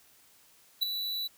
square tone with ADSR envelope, 3951 Hz, B7, in tune, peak -22 dBFS, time 0.81-1.28 s, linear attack 20 ms, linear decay 5 ms, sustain -10 dB, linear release 16 ms, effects white hiss -61 dBFS RMS until 1.37 s

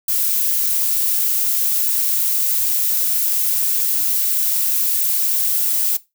violet noise, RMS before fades -18 dBFS, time 0.08-5.97 s, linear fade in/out 5 ms, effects noise-tail reverb RT60 0.2 s tail -17 dB re dry

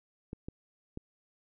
clicks, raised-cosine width 3 ms, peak -26 dBFS, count 3, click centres 0.331 / 0.485 / 0.974 s, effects none

